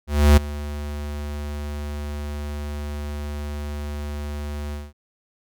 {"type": "tone with ADSR envelope", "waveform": "square", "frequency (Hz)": 73.42, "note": "D2", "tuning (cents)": 0, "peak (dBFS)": -9, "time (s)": [0.07, 4.93], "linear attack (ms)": 300, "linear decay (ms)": 11, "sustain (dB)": -19, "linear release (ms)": 200, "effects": []}